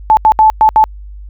sine tone bursts at uneven times, 870 Hz, A5, 20 cents flat, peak -3 dBFS, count 5, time 0.1-0.17 / 0.25-0.32 / 0.39-0.5 / 0.61-0.69 / 0.76-0.84 s, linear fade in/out 0 ms, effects added 50 Hz sine -27 dBFS peak until 1.29 s

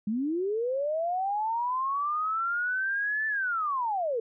sine linear two-way sweep, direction up then down, 200 to 1765 to 436.1 Hz, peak -26 dBFS, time 0.07-4.2 s, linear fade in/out 5 ms, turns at 3.27 s, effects none

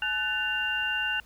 sine tone cluster, 850 / 1499 / 1768 / 2790 Hz, G#5 / F#6 / A6 / F7, +40 / +22 / +8 / -2 cents, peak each -38 / -29 / -38 / -29 dBFS, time 0.02-1.2 s, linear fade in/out 2 ms, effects added 56 Hz sine -53 dBFS peak until 1.25 s + pink hiss -58 dBFS RMS until 1.25 s

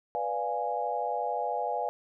sine chord, B diminished seventh, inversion none, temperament equal, 493.9 / 587.3 / 698.5 / 830.6 Hz, B4 / D5 / F5 / Ab5, 0 / 0 / 0 / 0 cents, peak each -35 / -36 / -33 / -32 dBFS, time 0.15-1.89 s, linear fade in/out 0 ms, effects none

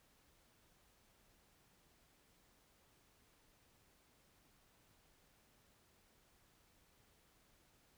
silence, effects pink hiss -72 dBFS RMS until 7.97 s

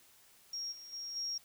sine tone with level steps, 5588 Hz, F8, in tune, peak -37 / -48 / -40 / -35 dBFS, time 0.53-1.38 s, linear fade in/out 5 ms, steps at 0.71 / 0.92 / 1.15 s, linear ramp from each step 20 ms, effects white hiss -63 dBFS RMS until 1.44 s

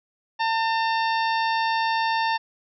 harmonic tone with a mistuned harmonic, 900 Hz, A5, 39 cents sharp, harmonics 1 / 2 / 3 / 4 / 5 / 6, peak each -22 / -28 / -32 / -34 / -36 / -38 dBFS, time 0.39-2.38 s, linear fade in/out 20 ms, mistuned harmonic 6, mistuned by +15 cents, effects none

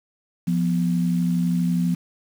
sine tone pair together, 174.61 / 246.9 Hz, F3 / B3, 0 / 0 cents, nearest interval tritone, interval 600 cents, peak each -19 / -26 dBFS, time 0.47-1.95 s, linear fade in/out 10 ms, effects 7-bit

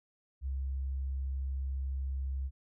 sine tone, 67 Hz, C2, 42 cents sharp, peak -32 dBFS, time 0.41-2.51 s, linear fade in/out 50 ms, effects none

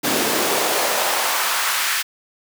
pink noise with high-pass filter sweep, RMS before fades -20 dBFS, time 0.03-2.03 s, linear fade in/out 20 ms, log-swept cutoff 260 to 1700 Hz, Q 1.4, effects none

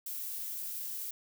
violet noise, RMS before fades -39 dBFS, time 0.06-1.11 s, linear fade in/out 5 ms, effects none

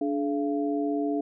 sine tone cluster, 290.9 / 426.1 / 685 Hz, D4 / G#4 / F5, -16 / +44 / -34 cents, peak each -26 / -31 / -33 dBFS, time 0.01-1.21 s, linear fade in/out 5 ms, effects none

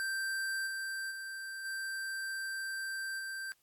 square tone with level steps, 1568 Hz, G6, in tune, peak -34 / -37 / -41 / -37 / -39 dBFS, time 0-3.52 s, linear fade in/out 0 ms, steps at 0.66 / 1.1 / 1.64 / 3.18 s, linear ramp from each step 20 ms, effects white hiss -73 dBFS RMS until 3.62 s + AAC 64 kbps

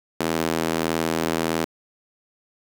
sawtooth tone with high-pass filter, 81.6 Hz, E2, 17 cents flat, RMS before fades -24 dBFS, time 0.2-1.65 s, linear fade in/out 5 ms, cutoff 290 Hz, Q 1.1, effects 7-bit

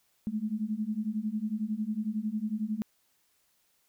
sine beating tone pair, 208.7 / 219.7 Hz, G#3 / A3, +9 / -2 cents, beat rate 11 Hz, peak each -33 / -32 dBFS, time 0.27-2.82 s, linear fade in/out 0 ms, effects white hiss -71 dBFS RMS until 3.88 s

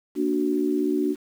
sine chord, Bb augmented, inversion none, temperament equal, 233.1 / 293.7 / 370 Hz, Bb3 / D4 / F#4, 0 / 0 / 0 cents, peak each -29 / -23 / -25 dBFS, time 0.15-1.16 s, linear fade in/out 50 ms, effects 8-bit

